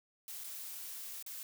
blue noise with dropouts, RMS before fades -45 dBFS, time 0.28-1.43 s, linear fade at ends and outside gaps 1 ms, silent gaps 0.438-0.442 / 1.226-1.263 s, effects none

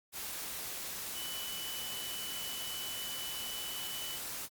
sine tone in noise, 2984 Hz, F#7, 14 cents sharp, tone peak -42 dBFS, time 1.13-4.2 s, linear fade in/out 50 ms, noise white, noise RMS -41 dBFS, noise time 0.12-4.49 s, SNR -4 dB, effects Opus 48 kbps

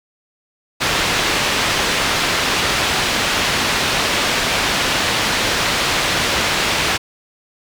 white low-pass noise, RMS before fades -18 dBFS, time 0.8-6.98 s, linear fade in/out 20 ms, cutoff 3700 Hz, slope 12 dB/octave, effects none

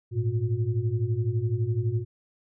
sine tone cluster, 105 / 116.9 / 359.4 Hz, G#2 / A#2 / F4, +19 / +5 / +50 cents, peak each -27 / -26 / -34 dBFS, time 0.11-2.05 s, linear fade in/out 50 ms, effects none

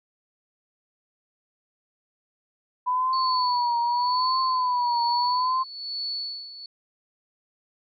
sine tone with vibrato, 992 Hz, B5, 7 cents sharp, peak -21 dBFS, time 2.86-5.64 s, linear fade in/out 20 ms, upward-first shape triangle, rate 0.81 Hz, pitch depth 96 cents each way
sine tone with tremolo, 4435 Hz, C#8, in tune, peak -27 dBFS, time 3.13-6.66 s, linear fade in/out 2 ms, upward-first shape sine, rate 1.1 Hz, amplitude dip 75%
effects none

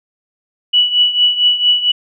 sine tone with tremolo, 2948 Hz, F#7, 7 cents flat, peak -6 dBFS, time 0.73-1.92 s, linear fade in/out 10 ms, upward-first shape triangle, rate 4.4 Hz, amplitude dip 80%, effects none

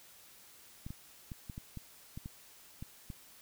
clicks, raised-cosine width 5 ms, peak -30 dBFS, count 10, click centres 0.865 / 0.905 / 1.318 / 1.498 / 1.579 / 1.773 / 2.175 / 2.259 / 2.825 / 3.102 s, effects white hiss -58 dBFS RMS until 3.41 s

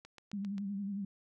click train, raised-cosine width 0.2 ms, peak -34 dBFS, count 5, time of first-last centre 0.05-0.581 s, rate 7.53 Hz
sine tone with vibrato, 199.6 Hz, G3, 32 cents sharp, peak -35 dBFS, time 0.33-1.05 s, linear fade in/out 5 ms, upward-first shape sine, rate 11 Hz, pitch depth 56 cents each way
effects none

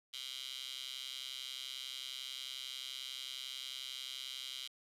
15% pulse tone with high-pass filter, 131.2 Hz, C3, 5 cents sharp, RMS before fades -45 dBFS, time 0.13-4.68 s, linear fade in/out 10 ms, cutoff 3400 Hz, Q 4.8, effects resampled to 32000 Hz + 12-bit

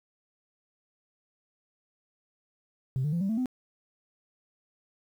sine tone with pitch steps, 130.81 / 149.4 / 170.62 / 194.86 / 222.6 / 254.2 Hz, C3 / D3 / F3 / G3 / A3 / C4, 0 / +30 / -40 / -10 / +20 / -50 cents, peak -24 dBFS, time 2.96-3.458 s, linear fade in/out 0 ms, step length 83 ms, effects tanh soft clip ceiling -23 dBFS + 10-bit

